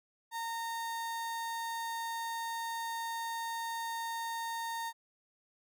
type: tone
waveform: 35% pulse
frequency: 919 Hz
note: A#5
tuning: 25 cents flat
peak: -34 dBFS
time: 0.31-4.93 s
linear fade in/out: 50 ms
effects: none